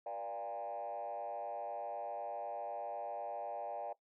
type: tone with frequency modulation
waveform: sine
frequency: 698.5 Hz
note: F5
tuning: in tune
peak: -38 dBFS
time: 0.06-3.93 s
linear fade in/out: 5 ms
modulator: 108 Hz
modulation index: 1.5
effects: noise-tail reverb RT60 0.1 s tail -19 dB re dry + tanh soft clip ceiling -35 dBFS